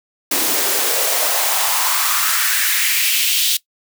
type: noise with high-pass filter sweep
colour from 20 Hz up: white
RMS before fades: -17 dBFS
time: 0.31-3.57 s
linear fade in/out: 5 ms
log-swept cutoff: 290 to 3500 Hz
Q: 2.7
effects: noise-tail reverb RT60 0.1 s tail -19 dB re dry